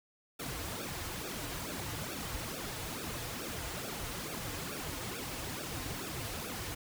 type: noise with flanger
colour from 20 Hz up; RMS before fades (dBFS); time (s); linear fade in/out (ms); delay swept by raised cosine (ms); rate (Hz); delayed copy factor
pink; -40; 0.39-6.75; 10; 0.97 to 5.27; 2.3; -1
effects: none